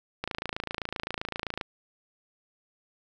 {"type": "click train", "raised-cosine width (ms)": 0.3, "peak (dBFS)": -15, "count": 39, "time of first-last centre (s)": [0.24, 1.612], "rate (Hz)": 27.7, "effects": []}